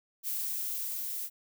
violet noise with level ramp, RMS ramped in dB -33 to -37 dBFS, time 0.23-1.3 s, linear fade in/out 50 ms, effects none

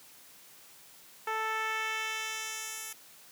10% pulse tone with band-pass filter sweep, 440 Hz, A4, in tune, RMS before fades -35 dBFS, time 1.27-2.93 s, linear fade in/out 5 ms, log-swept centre 950 to 11000 Hz, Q 0.86, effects white hiss -55 dBFS RMS until 3.31 s + high-pass 100 Hz 12 dB/octave

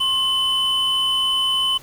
triangle tone pair together, 1068 / 3021 Hz, C6 / F#7, +35 / +35 cents, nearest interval octave + tritone, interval 1800 cents, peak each -25 / -16 dBFS, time 0-1.78 s, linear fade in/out 10 ms, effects pink hiss -45 dBFS RMS until 1.82 s

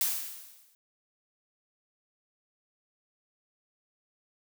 blue noise with exponential decay, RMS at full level -26 dBFS, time 0.01-0.75 s, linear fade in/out 1 ms, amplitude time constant 160 ms, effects none

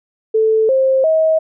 sine tone with pitch steps, 440 / 529.3 / 636.8 Hz, A4 / C5 / D#5, 0 / +20 / +40 cents, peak -10 dBFS, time 0.34-1.39 s, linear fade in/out 10 ms, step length 350 ms, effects none

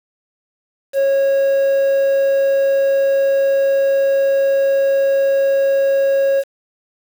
triangle tone with quantisation, 548 Hz, C#5, 20 cents flat, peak -10 dBFS, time 0.93-6.44 s, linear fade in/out 50 ms, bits 6, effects none

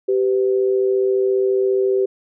sine tone pair together, 388.4 / 503 Hz, G4 / B4, -16 / +32 cents, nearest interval major third, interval 448 cents, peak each -15 / -23 dBFS, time 0.08-2.06 s, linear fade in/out 10 ms, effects none

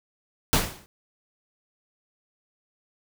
pink noise with exponential decay, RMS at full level -17 dBFS, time 0.53-0.86 s, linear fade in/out 0 ms, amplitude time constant 70 ms, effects none

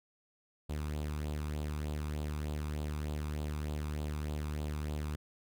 sawtooth tone with flanger, 75 Hz, D2, 37 cents sharp, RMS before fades -37 dBFS, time 0.69-5.16 s, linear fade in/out 10 ms, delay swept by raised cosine 0.25 to 0.85 ms, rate 3.3 Hz, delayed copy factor +0.55, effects none

